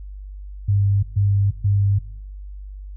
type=tone bursts; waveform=sine; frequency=100 Hz; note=G2; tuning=35 cents sharp; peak=-14 dBFS; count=3; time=0.68-1.99 s; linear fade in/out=10 ms; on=350 ms; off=130 ms; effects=noise-tail reverb RT60 0.7 s tail -23 dB re dry + added 49 Hz sine -32 dBFS peak until 2.96 s